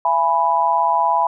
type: chord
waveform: sine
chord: E major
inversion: none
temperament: equal with one note detuned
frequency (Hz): 673.5 / 830.6 / 987.8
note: E5 / G#5 / B5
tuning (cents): +37 / 0 / 0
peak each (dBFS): -22 / -19 / -16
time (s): 0.05-1.27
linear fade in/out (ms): 2
effects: none